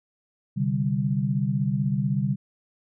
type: chord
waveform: sine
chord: C suspended second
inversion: none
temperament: equal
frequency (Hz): 130.81 / 146.83 / 196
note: C3 / D3 / G3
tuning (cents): 0 / 0 / 0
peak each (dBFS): -26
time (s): 0.56-2.36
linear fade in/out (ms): 20
effects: none